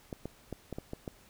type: clicks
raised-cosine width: 2 ms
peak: -24 dBFS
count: 7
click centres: 0.128 / 0.256 / 0.527 / 0.727 / 0.785 / 0.934 / 1.078 s
effects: pink hiss -60 dBFS RMS until 1.29 s